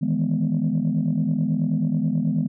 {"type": "chord", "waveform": "sine", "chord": "E major seventh", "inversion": "third", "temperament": "equal", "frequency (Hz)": [155.56, 164.81, 207.7, 246.9], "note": ["D#3", "E3", "G#3", "B3"], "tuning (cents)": [0, 0, 0, 0], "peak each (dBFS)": -24, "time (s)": [0.01, 2.48], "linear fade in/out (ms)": 20, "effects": ["tanh soft clip ceiling -13 dBFS"]}